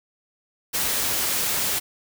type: noise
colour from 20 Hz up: white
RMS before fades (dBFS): -24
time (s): 0.73-1.8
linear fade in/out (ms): 20
effects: none